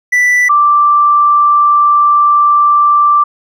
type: tone pair in turn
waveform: triangle / sine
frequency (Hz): 1975.5 / 1174.6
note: B6 / D6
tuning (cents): 0 / 0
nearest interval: major sixth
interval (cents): 900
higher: first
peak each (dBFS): -5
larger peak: neither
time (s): 0.12-0.49 / 0.49-3.24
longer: second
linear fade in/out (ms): 10
effects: none